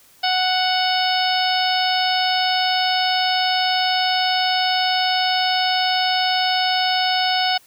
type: harmonic tone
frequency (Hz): 740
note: F#5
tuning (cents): 0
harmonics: 1 / 2 / 3 / 4 / 5 / 6 / 7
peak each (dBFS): -20 / -26 / -28 / -24 / -27 / -27 / -26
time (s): 0.23-7.58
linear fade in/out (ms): 10
effects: white hiss -52 dBFS RMS until 7.66 s